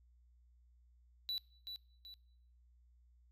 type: tone with echo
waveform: triangle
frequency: 3951 Hz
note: B7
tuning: in tune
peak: -35 dBFS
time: 1.29-1.38 s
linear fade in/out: 0 ms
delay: 380 ms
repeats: 2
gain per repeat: -7 dB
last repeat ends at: 2.14 s
effects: noise-tail reverb RT60 0.7 s tail -22 dB re dry + added 60 Hz sine -64 dBFS peak until 3.31 s